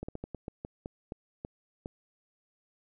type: slowing click train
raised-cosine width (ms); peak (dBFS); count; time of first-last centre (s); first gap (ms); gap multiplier
2; -24; 11; 0.03-1.859; 55; 1.25
effects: none